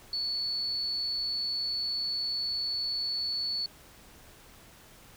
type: tone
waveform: sine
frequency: 4435 Hz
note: C#8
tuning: in tune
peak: -29 dBFS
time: 0.13-3.66 s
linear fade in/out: 2 ms
effects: pink hiss -54 dBFS RMS until 5.16 s